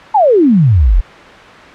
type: exponential sweep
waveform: sine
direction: down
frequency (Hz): 913 to 36.71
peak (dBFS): -5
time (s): 0.14-1.01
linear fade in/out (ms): 10
effects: white hiss -33 dBFS RMS until 1.74 s + low-pass 2000 Hz 12 dB/octave